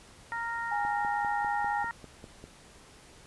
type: harmonic tone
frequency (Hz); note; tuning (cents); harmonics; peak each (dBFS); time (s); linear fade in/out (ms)
464.4; A#4; -7; 2 / 3 / 4; -35 / -37 / -36; 0.32-1.91; 0
type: tone with vibrato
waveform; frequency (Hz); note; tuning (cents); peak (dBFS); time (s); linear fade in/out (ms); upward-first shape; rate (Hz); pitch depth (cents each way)
sine; 825; G#5; -12; -29; 0.71-1.84; 10; sine; 7.1; 8
type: click train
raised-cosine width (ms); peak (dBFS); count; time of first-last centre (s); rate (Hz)
2; -31; 9; 0.85-2.44; 5.03
effects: pink hiss -54 dBFS RMS until 3.26 s + resampled to 24000 Hz